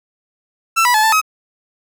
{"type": "tone with pitch steps", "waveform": "30% pulse", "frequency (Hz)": [1336, 980, 861, 883, 1272], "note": ["E6", "B5", "A5", "A5", "D#6"], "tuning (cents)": [23, -14, -38, 6, 38], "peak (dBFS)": -8, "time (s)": [0.76, 1.215], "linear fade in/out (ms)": 20, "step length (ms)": 91, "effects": []}